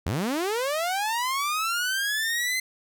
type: linear sweep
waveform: sawtooth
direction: up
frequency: 68.2 to 2071 Hz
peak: -21 dBFS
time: 0.06-2.6 s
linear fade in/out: 5 ms
effects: none

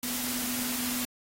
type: tone in noise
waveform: sine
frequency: 246.9 Hz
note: B3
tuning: in tune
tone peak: -35 dBFS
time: 0.03-1.05 s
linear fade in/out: 2 ms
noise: white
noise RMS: -33 dBFS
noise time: 0.03-1.05 s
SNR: -5 dB
effects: AAC 48 kbps

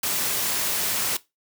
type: noise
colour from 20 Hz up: white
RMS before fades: -25 dBFS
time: 0.03-1.17 s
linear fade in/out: 5 ms
effects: noise-tail reverb RT60 0.2 s tail -18 dB re dry + high-pass 80 Hz 12 dB/octave

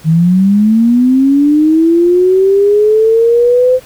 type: linear sweep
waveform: sine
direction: up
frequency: 154.9 to 515 Hz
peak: -5 dBFS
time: 0.04-3.8 s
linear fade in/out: 50 ms
effects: pink hiss -39 dBFS RMS until 3.85 s

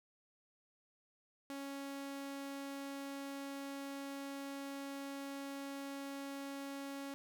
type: tone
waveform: sawtooth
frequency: 277.2 Hz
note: C#4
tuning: in tune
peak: -39 dBFS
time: 1.5-7.14 s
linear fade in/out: 0 ms
effects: none

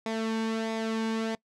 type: tone with flanger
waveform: sawtooth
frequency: 223.1 Hz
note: A3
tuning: 24 cents sharp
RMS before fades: -30 dBFS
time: 0.06-1.35 s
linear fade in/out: 2 ms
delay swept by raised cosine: 0.67 to 1.59 ms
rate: 1.5 Hz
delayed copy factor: -0.55
effects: noise-tail reverb RT60 0.1 s tail -23 dB re dry + low-pass 6000 Hz 12 dB/octave

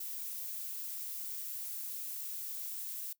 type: noise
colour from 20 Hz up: violet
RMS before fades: -41 dBFS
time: 0-3.13 s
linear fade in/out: 5 ms
effects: noise-tail reverb RT60 0.1 s tail -20 dB re dry

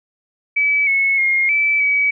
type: tone with pitch steps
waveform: sine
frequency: 2293 / 2194 / 2137 / 2314 / 2276 Hz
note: D7 / C#7 / C7 / D7 / C#7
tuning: -42 / -18 / +36 / -26 / +45 cents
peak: -13 dBFS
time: 0.56-2.11 s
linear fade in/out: 10 ms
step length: 310 ms
effects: none

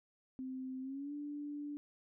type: tone with pitch glide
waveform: sine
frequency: 260 to 291.8 Hz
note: C4 to D4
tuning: -11 to -11 cents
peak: -40 dBFS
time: 0.39-1.77 s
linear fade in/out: 0 ms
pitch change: +200 cents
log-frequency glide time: 0.81-1.13 s
effects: none

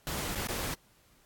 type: noise with dropouts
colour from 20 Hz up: pink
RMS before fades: -35 dBFS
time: 0.07-0.74 s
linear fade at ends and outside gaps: 0 ms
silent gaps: 0.349-0.356 / 0.471-0.487 s
effects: pink hiss -64 dBFS RMS until 1.25 s + AAC 64 kbps

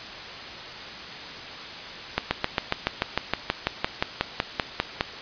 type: slowing click train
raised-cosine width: 0.3 ms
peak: -5 dBFS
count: 18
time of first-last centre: 2.18-5.009 s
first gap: 130 ms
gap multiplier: 1.03
effects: white hiss -37 dBFS RMS until 5.21 s + resampled to 11025 Hz

